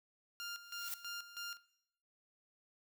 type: tone with tremolo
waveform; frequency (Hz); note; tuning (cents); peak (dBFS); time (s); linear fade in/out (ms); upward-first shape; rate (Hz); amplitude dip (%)
15% pulse; 1400; F6; +4; -36; 0.4-1.57; 0; square; 3.1; 75
type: noise with exponential growth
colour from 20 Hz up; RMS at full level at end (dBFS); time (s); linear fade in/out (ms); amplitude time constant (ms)
blue; -39; 0.64-0.94; 1; 65
effects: noise-tail reverb RT60 0.7 s tail -17 dB re dry